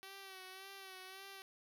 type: tone with vibrato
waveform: 5% pulse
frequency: 382.4 Hz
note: G4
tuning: 43 cents flat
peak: -39 dBFS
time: 0.03-1.42 s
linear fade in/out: 0 ms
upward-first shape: sine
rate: 1.8 Hz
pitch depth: 45 cents each way
effects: none